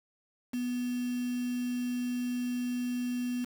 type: tone with quantisation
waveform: sine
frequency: 246.3 Hz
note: B3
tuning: 5 cents flat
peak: -30 dBFS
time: 0.53-3.45 s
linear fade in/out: 10 ms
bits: 7
effects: none